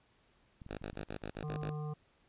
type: clicks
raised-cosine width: 5 ms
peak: -37 dBFS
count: 6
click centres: 0.618 / 0.664 / 0.732 / 0.816 / 0.931 / 1.006 s
type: tone bursts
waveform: 5% pulse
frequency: 52 Hz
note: G#1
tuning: 3 cents sharp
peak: -29 dBFS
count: 8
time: 0.69-1.701 s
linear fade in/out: 5 ms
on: 87 ms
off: 45 ms
type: harmonic tone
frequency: 150.7 Hz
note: D3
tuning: 45 cents sharp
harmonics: 1 / 3 / 5 / 7 / 8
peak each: -37 / -47 / -51 / -54 / -55 dBFS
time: 1.43-1.94 s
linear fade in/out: 10 ms
effects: pink hiss -70 dBFS RMS until 2.28 s + resampled to 8000 Hz